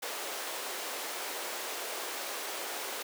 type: high-pass noise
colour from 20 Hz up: pink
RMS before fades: -38 dBFS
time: 0.02-3.03 s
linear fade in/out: 10 ms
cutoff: 390 Hz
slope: 24 dB/octave
effects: none